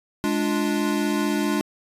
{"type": "chord", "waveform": "square", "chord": "D diminished", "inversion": "second", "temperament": "equal with one note detuned", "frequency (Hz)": [208.9, 293.7, 349.2], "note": ["Ab3", "D4", "F4"], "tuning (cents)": [10, 0, 0], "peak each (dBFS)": [-26, -25, -28], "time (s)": [0.24, 1.61], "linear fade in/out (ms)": 0, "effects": ["resampled to 32000 Hz"]}